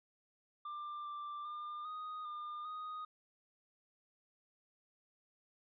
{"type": "tone with pitch steps", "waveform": "triangle", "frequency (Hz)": [1188, 1179, 1202, 1244, 1206, 1244], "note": ["D6", "D6", "D6", "D#6", "D6", "D#6"], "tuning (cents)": [20, 6, 40, -1, 46, -1], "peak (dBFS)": -40, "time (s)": [0.65, 3.05], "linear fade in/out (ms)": 5, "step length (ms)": 400, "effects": ["resampled to 11025 Hz"]}